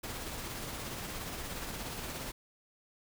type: noise with tremolo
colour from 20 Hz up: pink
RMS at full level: -39 dBFS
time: 0.03-2.32 s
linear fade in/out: 10 ms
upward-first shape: triangle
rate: 17 Hz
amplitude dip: 35%
effects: none